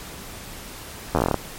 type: slowing click train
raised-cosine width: 1 ms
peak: -5 dBFS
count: 11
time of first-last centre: 1.15-1.343 s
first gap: 11 ms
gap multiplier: 1.12
effects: pink hiss -38 dBFS RMS until 1.58 s + MP3 64 kbps